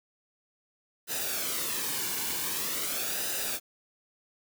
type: noise with flanger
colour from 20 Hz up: white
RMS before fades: -32 dBFS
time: 1.07-3.6 s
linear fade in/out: 50 ms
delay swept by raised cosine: 0.9 to 1.58 ms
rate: 0.45 Hz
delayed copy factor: -0.6
effects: none